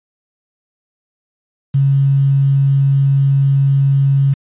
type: tone with quantisation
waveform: sine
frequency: 137.8 Hz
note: C#3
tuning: 10 cents flat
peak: -9 dBFS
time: 1.74-4.34 s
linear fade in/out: 10 ms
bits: 6
effects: resampled to 8000 Hz